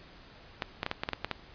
clicks, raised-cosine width 0.3 ms, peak -14 dBFS, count 9, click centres 0.622 / 0.831 / 0.864 / 0.914 / 1.035 / 1.089 / 1.133 / 1.246 / 1.313 s, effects pink hiss -53 dBFS RMS until 1.54 s + resampled to 11025 Hz

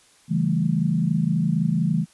sine chord, A dominant seventh, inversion first, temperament equal, 138.59 / 164.81 / 196 / 220 Hz, C#3 / E3 / G3 / A3, 0 / 0 / 0 / 0 cents, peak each -27 / -21 / -26 / -26 dBFS, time 0.28-2.06 s, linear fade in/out 50 ms, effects white hiss -56 dBFS RMS until 2.13 s + resampled to 24000 Hz

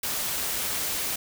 white noise, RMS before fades -29 dBFS, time 0.03-1.16 s, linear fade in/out 5 ms, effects none

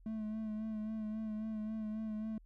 triangle tone with vibrato, 216.9 Hz, A3, 25 cents flat, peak -35 dBFS, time 0.06-2.38 s, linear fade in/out 2 ms, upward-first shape sine, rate 3.7 Hz, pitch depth 30 cents each way, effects added 41 Hz sine -57 dBFS peak until 2.45 s

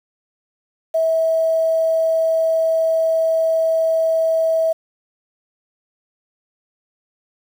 sine tone with quantisation, 649 Hz, E5, 27 cents flat, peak -14 dBFS, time 0.94-4.73 s, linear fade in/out 10 ms, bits 7, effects none

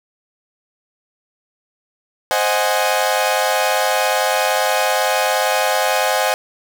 sawtooth chord, Ab dominant seventh, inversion first, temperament equal, 523.3 / 622.3 / 740 / 830.6 Hz, C5 / Eb5 / Gb5 / Ab5, 0 / 0 / 0 / 0 cents, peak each -17 dBFS, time 2.31-6.34 s, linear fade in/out 0 ms, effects none

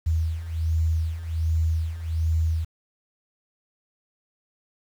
sine beating tone pair, 79.9 / 81.2 Hz, D#2 / E2, +47 / -26 cents, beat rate 1.3 Hz, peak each -27 / -23 dBFS, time 0.06-2.65 s, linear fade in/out 10 ms, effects 8-bit

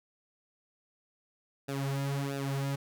sawtooth tone with flanger, 138.59 Hz, C#3, in tune, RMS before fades -33 dBFS, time 1.68-2.76 s, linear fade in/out 10 ms, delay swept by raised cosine 0.93 to 4.63 ms, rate 1.5 Hz, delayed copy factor -0.85, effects none

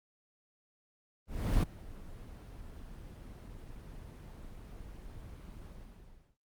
brown noise with ADSR envelope, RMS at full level -26 dBFS, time 1.27-6.37 s, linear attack 360 ms, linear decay 11 ms, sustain -21 dB, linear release 740 ms, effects Opus 24 kbps

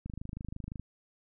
click train, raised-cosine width 5 ms, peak -27 dBFS, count 20, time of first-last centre 0.06-0.796 s, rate 25.8 Hz, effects none

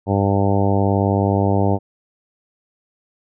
harmonic tone, 99.1 Hz, G2, 19 cents sharp, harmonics 1 / 2 / 3 / 4 / 5 / 6 / 7 / 8 / 9, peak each -18 / -21 / -23 / -24 / -25 / -26 / -26 / -27 / -28 dBFS, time 0.06-1.79 s, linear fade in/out 50 ms, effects none

